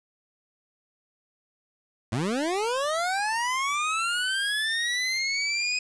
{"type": "linear sweep", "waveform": "25% pulse", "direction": "up", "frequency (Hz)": [99.5, 2510], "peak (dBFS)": -21, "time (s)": [2.12, 5.79], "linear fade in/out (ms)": 5, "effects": ["resampled to 22050 Hz", "8-bit"]}